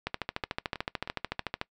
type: two click trains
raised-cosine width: 0.3 ms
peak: -14 / -22 dBFS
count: 22 / 4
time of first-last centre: 0.07-1.614 / 0.44-1.392 s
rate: 13.6 / 3.15 Hz
effects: noise-tail reverb RT60 0.1 s tail -22 dB re dry